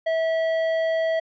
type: tone with tanh clipping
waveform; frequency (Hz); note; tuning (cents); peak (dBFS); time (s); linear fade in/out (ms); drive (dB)
sine; 650; E5; -24; -22; 0.06-1.2; 10; 12
effects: low-pass 4000 Hz 12 dB/octave